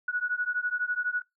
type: beating tone pair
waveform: sine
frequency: 1461 / 1473 Hz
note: F#6 / F#6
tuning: -22 / -8 cents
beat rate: 12 Hz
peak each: -30 dBFS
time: 0.08-1.22 s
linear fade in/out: 5 ms
effects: noise-tail reverb RT60 0.2 s tail -25 dB re dry